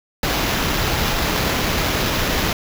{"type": "noise with sample-and-hold", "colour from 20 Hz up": "pink", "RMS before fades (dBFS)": -20, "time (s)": [0.23, 2.53], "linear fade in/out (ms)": 2, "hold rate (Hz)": 8820, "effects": []}